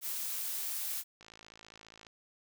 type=noise; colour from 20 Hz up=blue; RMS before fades=-37 dBFS; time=0.01-1.04 s; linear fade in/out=50 ms
type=click train; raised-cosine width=0.2 ms; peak=-35 dBFS; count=48; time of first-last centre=1.21-2.068 s; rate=54.8 Hz
effects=none